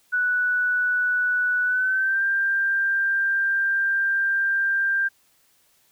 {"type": "tone with pitch glide", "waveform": "sine", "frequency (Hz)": [1480, 1586.2], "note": ["F#6", "G6"], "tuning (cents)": [0, 20], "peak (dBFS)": -19, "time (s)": [0.12, 5.09], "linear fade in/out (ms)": 20, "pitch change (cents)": 120, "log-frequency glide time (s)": [1.64, 2.24], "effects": ["white hiss -62 dBFS RMS until 5.91 s"]}